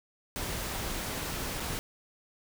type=noise with dropouts; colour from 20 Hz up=pink; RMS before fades=-35 dBFS; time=0.36-1.79 s; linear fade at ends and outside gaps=0 ms; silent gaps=1.599-1.603 s; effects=none